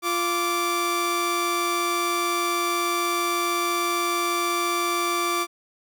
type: tone pair together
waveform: sawtooth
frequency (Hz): 347.4 / 1168.5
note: F4 / D6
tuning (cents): -9 / -9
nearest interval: octave + major sixth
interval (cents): 2100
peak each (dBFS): -23 / -20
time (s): 0.02-5.47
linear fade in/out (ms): 50
effects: none